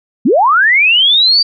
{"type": "linear sweep", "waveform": "sine", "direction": "up", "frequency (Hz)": [185, 4699], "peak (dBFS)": -6, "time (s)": [0.25, 1.43], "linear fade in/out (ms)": 10, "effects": []}